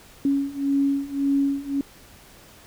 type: beating tone pair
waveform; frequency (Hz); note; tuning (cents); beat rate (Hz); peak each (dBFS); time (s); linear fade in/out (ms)
sine; 277.2 / 279; C#4 / C#4; 0 / +11; 1.8; -24 / -22; 0.25-1.81; 2
effects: pink hiss -49 dBFS RMS until 2.66 s